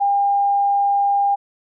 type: tone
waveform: sine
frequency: 803 Hz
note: G5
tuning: 41 cents sharp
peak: -14 dBFS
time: 0-1.36 s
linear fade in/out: 20 ms
effects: none